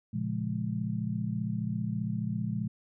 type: chord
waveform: sine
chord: Bb minor seventh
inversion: none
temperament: just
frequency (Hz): 116.54 / 139.85 / 174.81 / 209.8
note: Bb2 / Db3 / F3 / Ab3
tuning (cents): 0 / +16 / +2 / +18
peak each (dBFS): -34 / -38 / -35 / -34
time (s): 0.13-2.68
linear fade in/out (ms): 10
effects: none